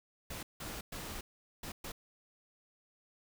pink noise bursts at uneven times, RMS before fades -43 dBFS, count 5, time 0.3-0.43 / 0.6-0.81 / 0.92-1.21 / 1.63-1.72 / 1.84-1.92 s, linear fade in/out 5 ms, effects none

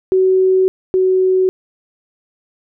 sine tone pair in turn, 375.7 / 373.8 Hz, F#4 / F#4, +26 / +18 cents, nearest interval unison, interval 8 cents, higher first, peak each -9 / -10 dBFS, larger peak first, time 0.12-0.68 / 0.94-1.49 s, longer first, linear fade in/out 0 ms, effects none

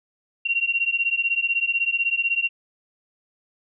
sine beating tone pair, 2745 / 2761 Hz, F7 / F7, -31 / -20 cents, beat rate 16 Hz, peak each -23 dBFS, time 0.45-2.49 s, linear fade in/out 10 ms, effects none

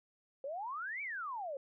sine exponential two-way sweep, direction up then down, 523 to 2349 to 523 Hz, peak -38 dBFS, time 0.44-1.57 s, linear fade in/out 2 ms, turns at 1.02 s, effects none

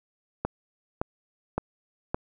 click train, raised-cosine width 1 ms, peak -12 dBFS, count 4, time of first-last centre 0.45-2.145 s, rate 1.77 Hz, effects none

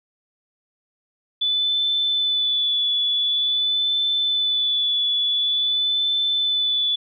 sine tone with vibrato, 3477 Hz, A7, 21 cents flat, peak -18 dBFS, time 1.41-6.96 s, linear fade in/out 10 ms, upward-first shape sine, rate 0.47 Hz, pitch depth 24 cents each way, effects none

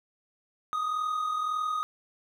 triangle tone pair together, 1207 / 1248.8 Hz, D6 / D#6, +47 / +6 cents, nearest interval minor second, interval 59 cents, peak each -35 / -26 dBFS, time 0.73-1.83 s, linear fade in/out 0 ms, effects none

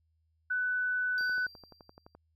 sine tone, 1495 Hz, F#6, 17 cents sharp, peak -28 dBFS, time 0.5-1.47 s, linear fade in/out 10 ms
triangle tone with exponential decay, 4718 Hz, D8, 7 cents sharp, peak -37 dBFS, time 1.18-2.15 s, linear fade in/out 0 ms, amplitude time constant 210 ms
click train, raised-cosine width 1 ms, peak -37 dBFS, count 12, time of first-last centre 1.21-2.15 s, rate 11.7 Hz
effects added 80 Hz sine -70 dBFS peak until 2.35 s

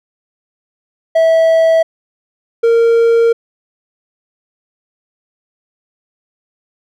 triangle tone pair in turn, 652 / 462.3 Hz, E5 / A#4, -19 / -14 cents, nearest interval tritone, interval 595 cents, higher first, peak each -5 dBFS, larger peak neither, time 1.15-1.83 / 2.63-3.33 s, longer second, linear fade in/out 10 ms, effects none

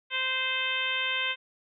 harmonic tone with a mistuned harmonic, 520 Hz, C5, 11 cents flat, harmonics 1 / 2 / 3 / 4 / 5 / 6 / 7, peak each -43 / -38 / -34 / -33 / -32 / -32 / -37 dBFS, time 0.1-1.36 s, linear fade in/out 50 ms, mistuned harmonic 7, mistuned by -17 cents, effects none

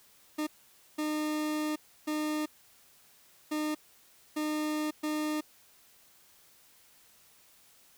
40% pulse tone bursts at uneven times, 304.8 Hz, D#4, 36 cents flat, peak -29 dBFS, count 6, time 0.38-0.47 / 0.98-1.76 / 2.07-2.46 / 3.51-3.75 / 4.36-4.91 / 5.03-5.41 s, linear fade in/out 10 ms, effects white hiss -61 dBFS RMS until 7.97 s

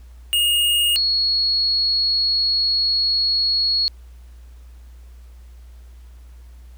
square / sine tone pair in turn, 2853 / 4336 Hz, F7 / C#8, +36 / -39 cents, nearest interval perfect fifth, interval 725 cents, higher second, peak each -16 / -16 dBFS, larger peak neither, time 0.33-0.96 / 0.96-3.88 s, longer second, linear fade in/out 0 ms, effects added 60 Hz sine -39 dBFS peak until 6.77 s + pink hiss -58 dBFS RMS until 6.77 s

